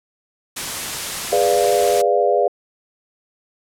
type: noise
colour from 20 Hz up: white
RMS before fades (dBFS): -25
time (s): 0.56-2.02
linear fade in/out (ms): 10
type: chord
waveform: sine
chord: G# diminished seventh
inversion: none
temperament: equal with one note detuned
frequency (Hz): 411.2 / 493.9 / 587.3 / 698.5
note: G#4 / B4 / D5 / F5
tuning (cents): -17 / 0 / 0 / 0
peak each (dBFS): -19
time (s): 1.32-2.48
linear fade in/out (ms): 5
effects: low-pass 11000 Hz 12 dB/octave